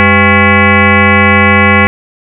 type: tone with frequency modulation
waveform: sine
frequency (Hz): 1100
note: C#6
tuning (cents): -14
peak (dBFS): -3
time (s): 0-1.87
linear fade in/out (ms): 0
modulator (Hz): 298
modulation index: 4.4
effects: none